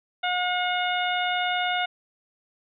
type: harmonic tone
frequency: 721 Hz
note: F#5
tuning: 45 cents flat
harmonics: 1 / 2 / 3 / 4 / 5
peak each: -26 / -29 / -31 / -32 / -33 dBFS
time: 0.23-1.86 s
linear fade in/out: 10 ms
effects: none